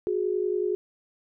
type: tone pair together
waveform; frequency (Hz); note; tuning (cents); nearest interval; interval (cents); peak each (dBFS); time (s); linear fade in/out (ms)
sine; 364.7 / 415.3; F#4 / G#4; -25 / 0; major second; 225; -26 / -27; 0.07-0.75; 0
effects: none